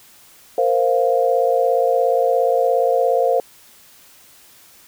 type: chord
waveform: sine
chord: Bb suspended second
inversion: none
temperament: equal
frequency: 466.2 / 523.3 / 698.5 Hz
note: Bb4 / C5 / F5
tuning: 0 / 0 / 0 cents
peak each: -19 / -17 / -19 dBFS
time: 0.58-3.4 s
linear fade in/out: 2 ms
effects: white hiss -48 dBFS RMS until 4.87 s